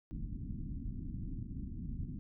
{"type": "low-pass noise", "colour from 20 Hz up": "pink", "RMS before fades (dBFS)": -41, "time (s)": [0.11, 2.19], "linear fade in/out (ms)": 0, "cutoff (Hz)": 280, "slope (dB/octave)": 48, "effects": []}